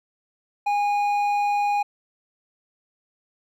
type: tone with hard clipping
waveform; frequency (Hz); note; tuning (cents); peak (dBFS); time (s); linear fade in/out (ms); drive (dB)
sine; 820; G#5; -22; -21; 0.66-1.83; 10; 6
effects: none